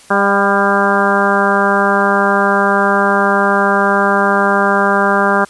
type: harmonic tone with a mistuned harmonic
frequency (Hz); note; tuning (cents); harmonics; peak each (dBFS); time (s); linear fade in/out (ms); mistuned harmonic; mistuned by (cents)
199.9; G3; +34; 1 / 2 / 3 / 4 / 5 / 6 / 7 / 8; -18 / -18 / -18 / -18 / -18 / -18 / -18 / -18; 0.1-5.45; 10; 4; -27
effects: white hiss -42 dBFS RMS until 5.49 s + resampled to 24000 Hz